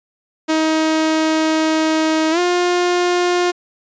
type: tone with pitch glide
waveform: sawtooth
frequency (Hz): 316.1 to 354.8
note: D#4 to F4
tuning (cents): +27 to +27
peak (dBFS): -10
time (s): 0.48-3.52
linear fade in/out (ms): 20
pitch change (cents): +200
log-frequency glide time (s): 2.31-2.39
effects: resampled to 16000 Hz